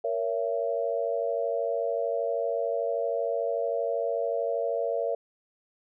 sine chord, A# diminished, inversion none, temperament just, 466.2 / 559.4 / 671.3 Hz, A#4 / C#5 / E5, 0 / +16 / +31 cents, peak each -30 dBFS, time 0.04-5.15 s, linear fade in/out 5 ms, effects none

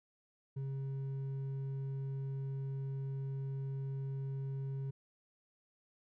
sine tone with hard clipping, 135.7 Hz, C#3, 36 cents flat, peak -38 dBFS, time 0.56-4.91 s, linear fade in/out 10 ms, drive 4 dB, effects none

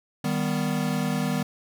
square chord, Eb augmented, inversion none, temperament equal, 155.56 / 196 / 246.9 Hz, Eb3 / G3 / B3, 0 / 0 / 0 cents, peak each -29 dBFS, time 0.24-1.43 s, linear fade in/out 5 ms, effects none

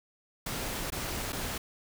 pink noise with dropouts, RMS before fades -35 dBFS, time 0.46-1.58 s, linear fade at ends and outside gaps 5 ms, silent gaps 0.903-0.921 / 1.323-1.328 s, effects none

